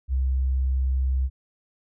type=tone; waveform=sine; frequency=65.41 Hz; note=C2; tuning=in tune; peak=-20 dBFS; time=0.08-1.3 s; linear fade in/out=50 ms; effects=none